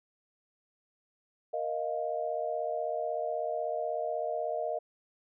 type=chord; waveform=sine; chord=Bb suspended fourth; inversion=none; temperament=equal with one note detuned; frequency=468.1 / 622.3 / 698.5 Hz; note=Bb4 / Eb5 / F5; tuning=+7 / 0 / 0 cents; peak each=-37 / -33 / -35 dBFS; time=1.53-4.79 s; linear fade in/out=10 ms; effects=none